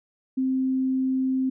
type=tone; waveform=sine; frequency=261.6 Hz; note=C4; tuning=in tune; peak=-21 dBFS; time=0.37-1.5 s; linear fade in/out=10 ms; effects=none